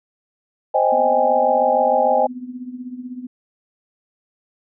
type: chord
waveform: sine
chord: Ab major seventh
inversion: first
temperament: equal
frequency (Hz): 523.3 / 622.3 / 784 / 830.6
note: C5 / Eb5 / G5 / Ab5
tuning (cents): 0 / 0 / 0 / 0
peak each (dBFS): -19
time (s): 0.74-2.27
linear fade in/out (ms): 10
type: tone with tremolo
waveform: sine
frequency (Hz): 250.1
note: B3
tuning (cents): +22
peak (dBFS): -25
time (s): 0.92-3.27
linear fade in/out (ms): 5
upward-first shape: triangle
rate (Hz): 16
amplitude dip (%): 80
effects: none